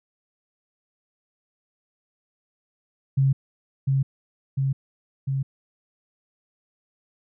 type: tone with echo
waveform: sine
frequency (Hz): 135.6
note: C#3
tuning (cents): -38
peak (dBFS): -16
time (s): 3.17-3.33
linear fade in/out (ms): 10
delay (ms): 700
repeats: 3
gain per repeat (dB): -2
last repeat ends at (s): 5.43
effects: none